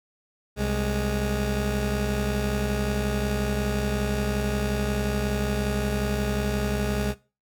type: tone pair together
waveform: 20% pulse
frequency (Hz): 65.41 / 207.7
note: C2 / G#3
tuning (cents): 0 / 0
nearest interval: octave + minor sixth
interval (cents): 2000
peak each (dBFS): -22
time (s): 0.56-7.15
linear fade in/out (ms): 50
effects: noise-tail reverb RT60 0.3 s tail -18 dB re dry